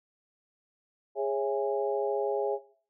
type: harmonic tone with a mistuned harmonic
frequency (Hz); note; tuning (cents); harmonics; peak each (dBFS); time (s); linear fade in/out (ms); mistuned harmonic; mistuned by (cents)
137.4; C#3; -15; 3 / 4 / 5 / 6; -30 / -32 / -34 / -36; 1.15-2.59; 50; 5; -64
effects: noise-tail reverb RT60 0.5 s tail -17 dB re dry